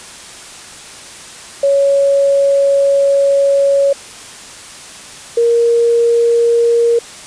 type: tone pair in turn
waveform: sine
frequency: 557 / 468.4 Hz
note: C#5 / A#4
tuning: +8 / +8 cents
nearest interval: minor third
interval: 300 cents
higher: first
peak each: -8 dBFS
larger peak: neither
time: 1.63-3.93 / 5.37-6.99 s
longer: first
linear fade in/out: 5 ms
effects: white hiss -33 dBFS RMS until 7.26 s + resampled to 22050 Hz